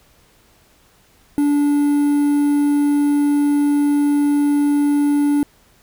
triangle tone with quantisation, 289.5 Hz, D4, 25 cents flat, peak -11 dBFS, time 1.38-5.43 s, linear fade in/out 0 ms, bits 6, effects pink hiss -54 dBFS RMS until 5.82 s

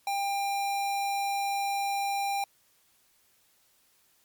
square tone, 797 Hz, G5, 28 cents sharp, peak -28 dBFS, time 0.07-2.44 s, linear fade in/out 2 ms, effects white hiss -66 dBFS RMS until 4.24 s + MP3 96 kbps

